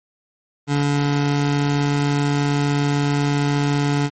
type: tone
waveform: 25% pulse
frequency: 143.6 Hz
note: D3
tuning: 39 cents flat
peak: -13 dBFS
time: 0.67-4.1 s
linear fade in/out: 50 ms
effects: MP3 32 kbps